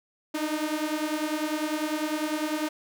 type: beating tone pair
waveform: sawtooth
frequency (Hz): 301.8 / 311.8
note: D4 / D#4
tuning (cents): +47 / +4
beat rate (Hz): 10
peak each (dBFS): -26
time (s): 0.34-2.69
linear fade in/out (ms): 10
effects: none